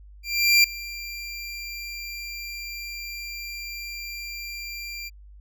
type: tone with ADSR envelope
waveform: 25% pulse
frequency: 2373 Hz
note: D7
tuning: 17 cents sharp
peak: -9 dBFS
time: 0.23-5.1 s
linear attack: 410 ms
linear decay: 3 ms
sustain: -20 dB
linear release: 27 ms
effects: added 50 Hz sine -44 dBFS peak until 5.4 s